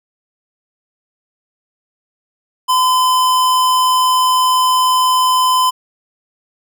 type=tone; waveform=square; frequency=1019 Hz; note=C6; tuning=46 cents flat; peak=-11 dBFS; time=2.68-5.71 s; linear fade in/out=20 ms; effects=none